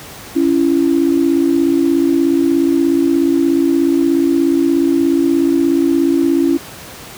sine tone pair together, 278.5 / 335.3 Hz, C#4 / E4, +8 / +30 cents, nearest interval minor third, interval 322 cents, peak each -13 dBFS, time 0.35-6.58 s, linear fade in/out 20 ms, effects pink hiss -33 dBFS RMS until 7.17 s + high-pass 80 Hz 12 dB/octave

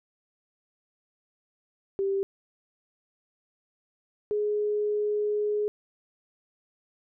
sine tone pair in turn, 392 / 418.3 Hz, G4 / G#4, 0 / +12 cents, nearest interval minor second, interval 112 cents, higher second, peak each -24 dBFS, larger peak neither, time 1.99-2.23 / 4.31-5.68 s, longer second, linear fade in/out 0 ms, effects none

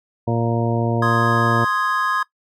harmonic tone, 116.54 Hz, A#2, in tune, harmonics 1 / 2 / 3 / 4 / 5 / 6 / 8, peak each -20 / -23 / -25 / -26 / -27 / -28 / -29 dBFS, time 0.27-1.65 s, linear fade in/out 10 ms
triangle chord, Ab major, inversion first, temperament equal, 1046.5 / 1244.5 / 1661.2 Hz, C6 / Eb6 / Ab6, 0 / 0 / 0 cents, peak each -20 dBFS, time 1.02-2.23 s, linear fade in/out 5 ms
effects noise-tail reverb RT60 0.1 s tail -19 dB re dry + MP3 96 kbps

